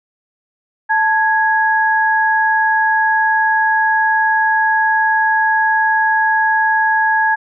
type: tone pair together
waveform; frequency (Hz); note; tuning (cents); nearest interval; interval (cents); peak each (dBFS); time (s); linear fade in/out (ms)
sine; 880 / 1661.2; A5 / G#6; 0 / 0; major seventh; 1100; -14; 0.89-7.36; 20
effects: none